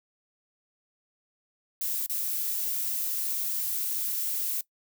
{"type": "noise with dropouts", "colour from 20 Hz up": "violet", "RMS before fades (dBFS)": -30, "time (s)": [1.81, 4.61], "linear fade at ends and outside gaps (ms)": 2, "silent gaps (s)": [2.063, 2.096], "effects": ["noise-tail reverb RT60 0.1 s tail -20 dB re dry"]}